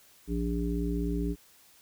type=harmonic tone; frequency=58 Hz; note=A#1; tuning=8 cents flat; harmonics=1 / 3 / 5 / 7; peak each=-31 / -33 / -33 / -37 dBFS; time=0.27-1.36 s; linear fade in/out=50 ms; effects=white hiss -59 dBFS RMS until 1.81 s

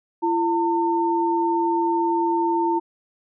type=tone pair together; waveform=sine; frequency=338.8 / 904.5 Hz; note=E4 / A5; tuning=+48 / +48 cents; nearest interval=octave + perfect fourth; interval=1700 cents; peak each=-21 dBFS; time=0.22-2.8 s; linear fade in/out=20 ms; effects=none

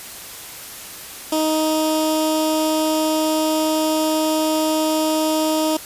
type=tone with notch filter; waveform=15% pulse; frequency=312.7 Hz; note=D#4; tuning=9 cents sharp; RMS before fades=-19 dBFS; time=1.32-5.77 s; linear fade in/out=5 ms; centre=1700 Hz; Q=0.7; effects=white hiss -35 dBFS RMS until 5.85 s + resampled to 32000 Hz

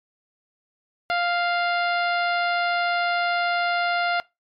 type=harmonic tone; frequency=698.5 Hz; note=F5; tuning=in tune; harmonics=1 / 2 / 3 / 4 / 5 / 6 / 7; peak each=-23 / -25 / -30 / -34 / -37 / -36 / -42 dBFS; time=1.1-4.2 s; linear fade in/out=0 ms; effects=noise-tail reverb RT60 0.2 s tail -21 dB re dry + MP3 96 kbps

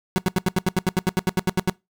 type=tone bursts; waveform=30% pulse; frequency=185 Hz; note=F#3; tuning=in tune; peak=-14 dBFS; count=16; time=0.16-1.697 s; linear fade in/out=0 ms; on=22 ms; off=79 ms; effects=noise-tail reverb RT60 0.2 s tail -22 dB re dry

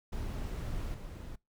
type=noise with level steps; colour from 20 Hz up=brown; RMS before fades=-37 / -43 dBFS; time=0.12-1.36 s; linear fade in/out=10 ms; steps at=0.94 s; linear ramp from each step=5 ms; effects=noise-tail reverb RT60 0.2 s tail -24 dB re dry

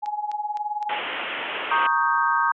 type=tone with tremolo; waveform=sine; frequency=838 Hz; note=G#5; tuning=15 cents sharp; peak=-21 dBFS; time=0.02-0.99 s; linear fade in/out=20 ms; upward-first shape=triangle; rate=19 Hz; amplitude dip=85%
type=click train; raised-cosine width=0.2 ms; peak=-23 dBFS; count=4; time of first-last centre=0.06-0.827 s; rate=3.91 Hz
type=low-pass noise; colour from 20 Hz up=white; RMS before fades=-29 dBFS; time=0.89-1.87 s; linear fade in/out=5 ms; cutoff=3200 Hz; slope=96 dB/octave
type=chord; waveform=sine; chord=Eb dominant seventh; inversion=second; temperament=equal; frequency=932.3 / 1108.7 / 1244.5 / 1568 Hz; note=Bb5 / Db6 / Eb6 / G6; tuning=0 / 0 / 0 / 0 cents; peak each=-23 / -24 / -24 / -24 dBFS; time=1.71-2.52 s; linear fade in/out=5 ms
effects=high-pass 400 Hz 12 dB/octave

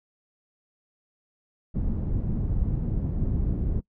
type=low-pass noise; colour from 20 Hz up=pink; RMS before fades=-26 dBFS; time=1.74-3.81 s; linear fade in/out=20 ms; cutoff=190 Hz; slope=12 dB/octave; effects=noise-tail reverb RT60 0.1 s tail -23 dB re dry

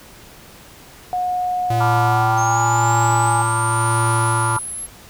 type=tone with pitch glide; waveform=sine; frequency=725 to 828 Hz; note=F#5 to G#5; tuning=-35 to -5 cents; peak=-18 dBFS; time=1.13-3.42 s; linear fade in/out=0 ms; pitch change=+230 cents; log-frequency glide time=2.02-2.69 s
type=tone with tremolo; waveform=square; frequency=114.5 Hz; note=A#2; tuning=31 cents flat; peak=-18 dBFS; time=1.7-4.57 s; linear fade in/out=5 ms; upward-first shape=sine; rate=0.94 Hz; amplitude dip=35%
type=chord; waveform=sine; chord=B half-diminished seventh; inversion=third; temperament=equal; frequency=880 / 987.8 / 1174.7 / 1396.9 Hz; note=A5 / B5 / D6 / F6; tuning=0 / 0 / 0 / 0 cents; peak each=-24 dBFS; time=1.8-4.59 s; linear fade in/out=10 ms
type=linear sweep; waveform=sine; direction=up; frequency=6330 to 11175 Hz; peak=-26 dBFS; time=2.37-4.87 s; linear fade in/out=20 ms
effects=pink hiss -43 dBFS RMS until 5.09 s

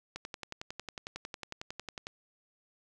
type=click train; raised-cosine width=0.2 ms; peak=-22 dBFS; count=22; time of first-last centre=0.16-2.069 s; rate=11 Hz; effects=none

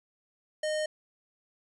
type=tone; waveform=square; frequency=615 Hz; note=D#5; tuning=20 cents flat; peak=-29 dBFS; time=0.63-0.86 s; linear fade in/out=5 ms; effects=resampled to 24000 Hz

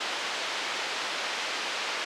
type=band-pass noise; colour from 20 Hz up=white; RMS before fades=-32 dBFS; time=0-2.05 s; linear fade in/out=10 ms; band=430 to 3700 Hz; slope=12 dB/octave; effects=low-pass 7000 Hz 12 dB/octave

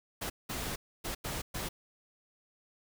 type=noise bursts at uneven times; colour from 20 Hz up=pink; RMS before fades=-37 dBFS; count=5; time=0.21-0.3 / 0.49-0.76 / 1.04-1.15 / 1.24-1.42 / 1.54-1.69 s; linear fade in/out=10 ms; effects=none

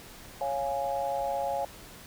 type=chord; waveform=sine; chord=Db major; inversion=none; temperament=equal; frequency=554.4 / 698.5 / 830.6 Hz; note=Db5 / F5 / Ab5; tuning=0 / 0 / 0 cents; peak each=-32 / -33 / -32 dBFS; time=0.41-1.65 s; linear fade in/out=2 ms; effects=pink hiss -48 dBFS RMS until 2.06 s

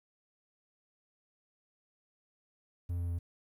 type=tone with pitch steps; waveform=triangle; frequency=87.31 / 86.51 / 85.71 Hz; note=F2 / F2 / F2; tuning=0 / -16 / -32 cents; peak=-30 dBFS; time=2.89-3.19 s; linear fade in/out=10 ms; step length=100 ms; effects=11-bit

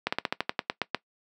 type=slowing click train; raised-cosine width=0.3 ms; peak=-9 dBFS; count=11; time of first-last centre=0.07-0.947 s; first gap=55 ms; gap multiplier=1.1; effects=noise-tail reverb RT60 0.1 s tail -19 dB re dry + high-pass 200 Hz 12 dB/octave

